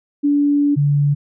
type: tone pair in turn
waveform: sine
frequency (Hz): 288.3 / 144.15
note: D4 / D3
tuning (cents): -32 / -32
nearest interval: octave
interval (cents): 1200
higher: first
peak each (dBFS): -12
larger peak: neither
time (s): 0.23-0.76 / 0.76-1.15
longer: first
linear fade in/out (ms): 20
effects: none